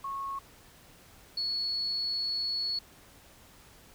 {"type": "tone pair in turn", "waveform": "sine", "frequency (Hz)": [1097, 4388], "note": ["C#6", "C#8"], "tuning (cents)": [-18, -18], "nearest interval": "2 octaves", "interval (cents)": 2400, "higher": "second", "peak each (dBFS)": [-33, -29], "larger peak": "second", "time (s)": [[0.04, 0.39], [1.37, 2.79]], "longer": "second", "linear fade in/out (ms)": 5, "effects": ["pink hiss -56 dBFS RMS until 3.94 s"]}